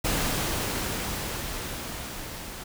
pink noise with level ramp, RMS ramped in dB -26 to -39 dBFS, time 0.04-2.64 s, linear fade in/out 10 ms, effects none

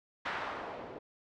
blue noise with low-pass filter sweep, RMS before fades -40 dBFS, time 0.25-0.99 s, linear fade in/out 10 ms, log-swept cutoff 1600 to 440 Hz, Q 1.2, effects low-pass 4000 Hz 12 dB/octave

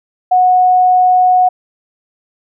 sine tone, 733 Hz, F#5, 16 cents flat, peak -6 dBFS, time 0.31-1.49 s, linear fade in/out 10 ms, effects none

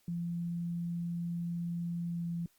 sine tone with pitch glide, 171.3 to 170.02 Hz, F3 to F3, -33 to -46 cents, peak -33 dBFS, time 0.08-2.46 s, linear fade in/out 2 ms, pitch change -13 cents, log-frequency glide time 2.07-2.26 s, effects white hiss -70 dBFS RMS until 2.58 s + Opus 48 kbps

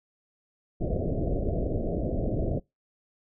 pink low-pass noise, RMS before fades -28 dBFS, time 0.8-2.6 s, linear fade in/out 20 ms, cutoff 680 Hz, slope 96 dB/octave, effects noise-tail reverb RT60 0.2 s tail -25 dB re dry

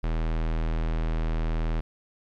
square tone, 40.3 Hz, E1, 38 cents flat, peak -25 dBFS, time 0.03-1.81 s, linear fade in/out 10 ms, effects low-pass 3000 Hz 12 dB/octave + 11-bit

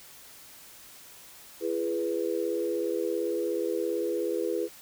sine chord, E major, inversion none, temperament equal with one note detuned, 338.1 / 415.3 / 493.9 Hz, E4 / G#4 / B4, +44 / 0 / 0 cents, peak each -31 dBFS, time 1.6-4.69 s, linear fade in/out 50 ms, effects white hiss -50 dBFS RMS until 4.81 s

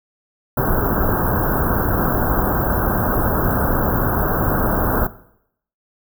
pink band-stop noise, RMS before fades -18 dBFS, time 0.57-5.07 s, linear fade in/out 5 ms, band 1600 to 13000 Hz, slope 96 dB/octave, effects noise-tail reverb RT60 0.7 s tail -17 dB re dry

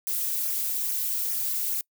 violet noise with flanger, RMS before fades -28 dBFS, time 0.07-1.81 s, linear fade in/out 2 ms, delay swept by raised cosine 0.23 to 5.63 ms, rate 2.4 Hz, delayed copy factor -0.85, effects noise-tail reverb RT60 0.1 s tail -25 dB re dry

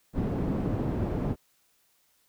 white low-pass noise, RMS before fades -29 dBFS, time 0.13-1.36 s, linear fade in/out 50 ms, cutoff 280 Hz, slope 12 dB/octave, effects white hiss -68 dBFS RMS until 2.28 s

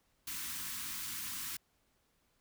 white band-stop noise, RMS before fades -41 dBFS, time 0.27-1.57 s, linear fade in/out 5 ms, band 320 to 970 Hz, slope 48 dB/octave, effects pink hiss -75 dBFS RMS until 2.4 s

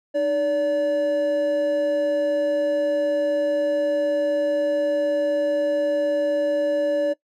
triangle tone pair together, 306 / 575 Hz, D#4 / D5, -29 / -37 cents, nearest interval major seventh, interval 1092 cents, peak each -26 / -17 dBFS, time 0.14-7.14 s, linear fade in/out 20 ms, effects noise-tail reverb RT60 0.1 s tail -20 dB re dry

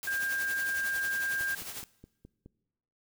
white noise with tremolo, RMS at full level -38 dBFS, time 0.03-1.84 s, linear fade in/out 0 ms, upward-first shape triangle, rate 11 Hz, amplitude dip 65%
sine tone, 1600 Hz, G6, 35 cents sharp, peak -29 dBFS, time 0.07-1.55 s, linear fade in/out 5 ms
click train, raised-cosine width 3 ms, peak -36 dBFS, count 6, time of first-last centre 1.41-2.46 s, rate 4.76 Hz
effects noise-tail reverb RT60 1.0 s tail -21 dB re dry

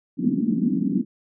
white band-pass noise, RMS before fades -22 dBFS, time 0.17-1.05 s, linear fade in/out 50 ms, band 180 to 280 Hz, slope 48 dB/octave, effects none

